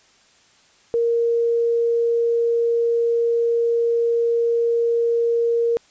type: tone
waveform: sine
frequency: 466.8 Hz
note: A#4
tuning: 2 cents sharp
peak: -16 dBFS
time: 0.94-5.77 s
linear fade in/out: 0 ms
effects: white hiss -55 dBFS RMS until 5.9 s + resampled to 16000 Hz